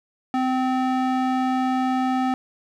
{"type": "tone with band-pass filter", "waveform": "square", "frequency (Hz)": 258, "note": "C4", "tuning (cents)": -24, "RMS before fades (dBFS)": -22, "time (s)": [0.34, 2.34], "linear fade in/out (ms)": 0, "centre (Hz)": 700, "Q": 0.88, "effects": []}